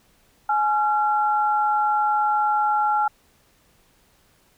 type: tone pair together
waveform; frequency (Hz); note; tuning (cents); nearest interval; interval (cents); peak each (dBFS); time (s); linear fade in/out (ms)
sine; 842.7 / 1371; G#5 / F6; +25 / -32; minor sixth; 843; -19 / -23; 0.49-3.08; 5
effects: pink hiss -60 dBFS RMS until 4.57 s